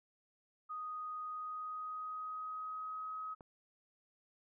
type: tone with pitch glide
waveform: sine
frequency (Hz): 1244.5 to 1269.2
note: D#6 to D#6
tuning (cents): 0 to +34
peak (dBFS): -40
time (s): 0.69-3.35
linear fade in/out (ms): 20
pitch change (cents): +34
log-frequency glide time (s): 1.23-3.16
type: click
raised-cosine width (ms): 1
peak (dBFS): -39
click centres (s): 3.408
effects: none